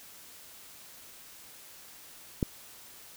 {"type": "click", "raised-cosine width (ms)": 3, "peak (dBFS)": -13, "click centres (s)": 2.428, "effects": ["white hiss -51 dBFS RMS until 3.16 s"]}